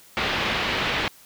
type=low-pass noise; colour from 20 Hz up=white; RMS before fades=-25 dBFS; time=0.17-1.08 s; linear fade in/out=0 ms; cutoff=3400 Hz; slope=24 dB/octave; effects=white hiss -51 dBFS RMS until 1.25 s